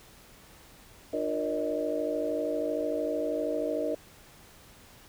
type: tone cluster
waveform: sine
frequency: 300.9 / 355.1 / 469.9 / 573 / 626 Hz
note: D4 / F4 / A#4 / D5 / D#5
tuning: +42 / +29 / +14 / -43 / +10 cents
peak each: -34 / -39 / -33 / -35 / -32 dBFS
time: 1.13-3.95 s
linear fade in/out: 5 ms
effects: pink hiss -54 dBFS RMS until 5.08 s